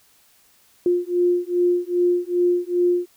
sine beating tone pair, 352.4 / 354.9 Hz, F4 / F4, +16 / +28 cents, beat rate 2.5 Hz, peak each -20 dBFS, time 0.86-3.06 s, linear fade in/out 2 ms, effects white hiss -57 dBFS RMS until 3.16 s

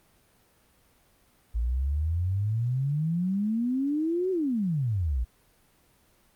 sine exponential two-way sweep, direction up then down, 55 to 383.2 to 55 Hz, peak -24 dBFS, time 1.54-5.25 s, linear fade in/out 20 ms, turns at 4.31 s, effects pink hiss -63 dBFS RMS until 6.35 s + Opus 32 kbps

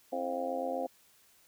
harmonic tone with a mistuned harmonic, 88 Hz, F2, 14 cents sharp, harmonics 3 / 4 / 5 / 6 / 7 / 8 / 9, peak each -40 / -45 / -46 / -35 / -45 / -37 / -42 dBFS, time 0.12-0.87 s, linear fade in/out 10 ms, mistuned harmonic 4, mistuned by -100 cents, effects white hiss -64 dBFS RMS until 1.47 s

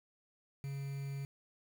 triangle tone with quantisation, 138.59 Hz, C#3, in tune, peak -36 dBFS, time 0.64-1.25 s, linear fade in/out 0 ms, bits 9, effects none

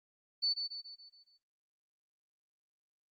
sine tone with echo, 4490 Hz, C#8, 21 cents sharp, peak -28 dBFS, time 0.42-0.54 s, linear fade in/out 20 ms, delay 140 ms, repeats 6, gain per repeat -6 dB, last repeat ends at 1.38 s, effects noise-tail reverb RT60 0.2 s tail -19 dB re dry + Opus 24 kbps

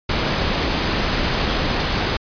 pink noise, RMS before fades -20 dBFS, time 0.09-2.17 s, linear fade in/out 5 ms, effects resampled to 11025 Hz

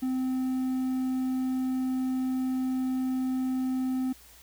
triangle tone, 258.5 Hz, C4, 21 cents flat, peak -24 dBFS, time 0.02-4.13 s, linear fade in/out 10 ms, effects added 60 Hz sine -58 dBFS peak until 4.42 s + white hiss -54 dBFS RMS until 4.42 s

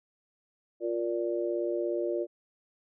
harmonic tone, 116.9 Hz, A#2, 5 cents sharp, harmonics 3 / 4 / 5, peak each -30 / -35 / -33 dBFS, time 0.8-2.27 s, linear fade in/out 50 ms, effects none

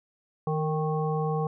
harmonic tone with a mistuned harmonic, 156.5 Hz, D#3, 10 cents sharp, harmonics 1 / 3 / 5 / 7, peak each -27 / -30 / -33 / -36 dBFS, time 0.47-1.47 s, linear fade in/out 2 ms, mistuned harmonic 3, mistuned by -32 cents, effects none

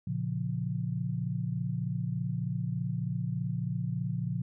sine chord, Bb minor, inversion none, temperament just, 116.54 / 139.85 / 174.81 Hz, Bb2 / Db3 / F3, 0 / +16 / +2 cents, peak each -34 dBFS, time 0.07-4.42 s, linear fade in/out 5 ms, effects none

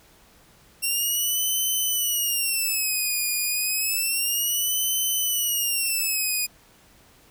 5% pulse tone with vibrato, 2730 Hz, F7, 40 cents flat, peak -14 dBFS, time 0.82-6.47 s, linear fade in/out 20 ms, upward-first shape sine, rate 0.3 Hz, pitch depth 190 cents each way, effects pink hiss -55 dBFS RMS until 7.3 s

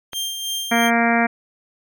sawtooth tone with tremolo, 3182 Hz, G7, 25 cents sharp, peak -19 dBFS, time 0.12-0.91 s, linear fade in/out 50 ms, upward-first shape sine, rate 3 Hz, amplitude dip 45%
click, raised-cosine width 0.3 ms, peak -15 dBFS, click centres 0.133 s
harmonic tone, 233.1 Hz, A#3, in tune, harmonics 1 / 2 / 3 / 4 / 5 / 6 / 7 / 8 / 9 / 10, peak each -19 / -27 / -20 / -27 / -31 / -26 / -25 / -25 / -27 / -26 dBFS, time 0.71-1.27 s, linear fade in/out 10 ms
effects none

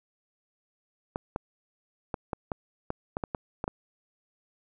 clicks, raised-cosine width 1 ms, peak -16 dBFS, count 11, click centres 1.159 / 1.361 / 2.142 / 2.332 / 2.518 / 2.904 / 3.169 / 3.238 / 3.348 / 3.641 / 3.679 s, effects none

